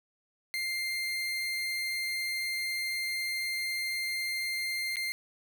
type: tone with dropouts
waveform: 30% pulse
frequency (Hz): 2102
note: C7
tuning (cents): +7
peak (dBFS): -28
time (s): 0.54-5.12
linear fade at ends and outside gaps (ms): 0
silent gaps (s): 4.958-4.968
effects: none